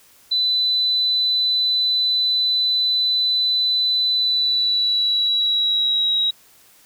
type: tone with pitch glide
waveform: sine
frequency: 4000 to 3833 Hz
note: B7 to A#7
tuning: +21 to +47 cents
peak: -16 dBFS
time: 0.31-6.31 s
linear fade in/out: 10 ms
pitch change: -74 cents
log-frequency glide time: 4.13-6.17 s
effects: white hiss -52 dBFS RMS until 6.85 s